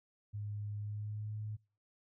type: tone with pitch glide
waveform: sine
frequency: 103.83 to 106.81 Hz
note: G#2 to G#2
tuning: 0 to +49 cents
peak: -38 dBFS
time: 0.33-1.57 s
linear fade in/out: 20 ms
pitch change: +49 cents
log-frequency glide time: 0.77-1.35 s
effects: noise-tail reverb RT60 0.4 s tail -26 dB re dry